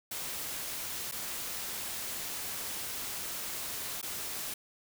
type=noise with dropouts; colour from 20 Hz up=white; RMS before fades=-38 dBFS; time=0.11-4.54 s; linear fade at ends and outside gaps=5 ms; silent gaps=1.114-1.121 / 4.015-4.027 s; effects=none